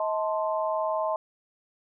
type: chord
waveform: sine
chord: A diminished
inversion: second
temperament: equal with one note detuned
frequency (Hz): 635.7 / 880 / 1046.5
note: Eb5 / A5 / C6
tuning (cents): +37 / 0 / 0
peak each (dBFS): -27 / -31 / -31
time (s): 0-1.16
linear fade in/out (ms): 2
effects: none